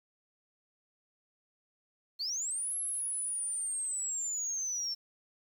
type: linear two-way sweep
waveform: sine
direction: up then down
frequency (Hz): 4186 to 11160 to 5360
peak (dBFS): -31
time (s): 2.19-4.95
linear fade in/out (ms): 20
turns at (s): 2.76
effects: tanh soft clip ceiling -29 dBFS + 10-bit